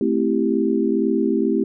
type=chord; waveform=sine; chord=A minor seventh; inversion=none; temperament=equal; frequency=220 / 261.6 / 329.6 / 392 Hz; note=A3 / C4 / E4 / G4; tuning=0 / 0 / 0 / 0 cents; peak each=-22 dBFS; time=0.01-1.64 s; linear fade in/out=2 ms; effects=none